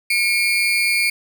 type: tone pair together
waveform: 35% pulse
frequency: 2192 / 2385 Hz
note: C#7 / D7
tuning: -20 / +26 cents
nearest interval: minor second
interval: 146 cents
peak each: -18 / -16 dBFS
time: 0.1-1.1 s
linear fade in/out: 5 ms
effects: none